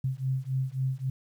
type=beating tone pair; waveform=sine; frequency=130 / 133.7 Hz; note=C3 / C3; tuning=-11 / +38 cents; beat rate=3.7 Hz; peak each=-30 dBFS; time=0.04-1.1 s; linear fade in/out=5 ms; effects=10-bit